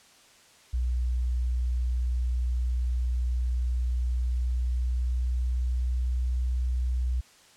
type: tone with pitch glide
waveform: sine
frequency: 61.3 to 62.19 Hz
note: B1 to B1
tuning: -12 to +13 cents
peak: -24 dBFS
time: 0.73-7.21 s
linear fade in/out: 10 ms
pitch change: +25 cents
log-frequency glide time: 4.06-6.51 s
effects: white hiss -56 dBFS RMS until 7.56 s + low-pass 8000 Hz 12 dB/octave